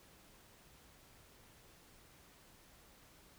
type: silence
effects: pink hiss -63 dBFS RMS until 3.38 s